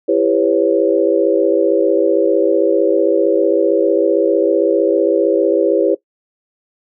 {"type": "chord", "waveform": "sine", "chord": "C# half-diminished seventh", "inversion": "first", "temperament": "just", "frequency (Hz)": [332.6, 399.1, 498.9, 554.4], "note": ["E4", "G4", "B4", "C#5"], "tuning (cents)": [16, 31, 17, 0], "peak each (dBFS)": -16, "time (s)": [0.08, 5.95], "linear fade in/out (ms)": 10, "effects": ["noise-tail reverb RT60 0.1 s tail -19 dB re dry"]}